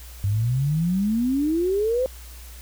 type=exponential sweep; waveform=sine; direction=up; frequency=96.5 to 527 Hz; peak=-19 dBFS; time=0.24-2.06 s; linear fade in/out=0 ms; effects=added 60 Hz sine -39 dBFS peak until 2.61 s + white hiss -46 dBFS RMS until 2.61 s